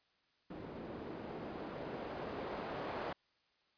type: noise with low-pass filter sweep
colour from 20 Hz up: blue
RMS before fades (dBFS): -44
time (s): 0.5-3.13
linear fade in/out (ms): 5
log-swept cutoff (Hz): 320 to 670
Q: 0.9
effects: white hiss -75 dBFS RMS until 3.77 s + resampled to 11025 Hz